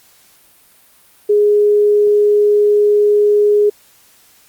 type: tone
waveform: sine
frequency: 415.3 Hz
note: G#4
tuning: in tune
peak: -8 dBFS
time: 1.29-3.7 s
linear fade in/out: 10 ms
effects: white hiss -49 dBFS RMS until 4.48 s + Opus 48 kbps